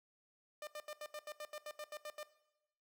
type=tone bursts; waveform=sawtooth; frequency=601 Hz; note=D5; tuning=40 cents sharp; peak=-40 dBFS; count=13; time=0.62-2.231 s; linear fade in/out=2 ms; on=51 ms; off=79 ms; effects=noise-tail reverb RT60 0.9 s tail -17 dB re dry